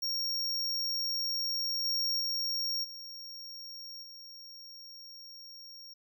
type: tone with level steps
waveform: square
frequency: 5560 Hz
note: F8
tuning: 9 cents flat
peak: -31 / -29 / -31 / -43 / -47 dBFS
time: 0.02-5.94 s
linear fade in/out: 10 ms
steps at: 1.84 / 2.19 / 2.83 / 4.02 s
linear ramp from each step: 20 ms
effects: none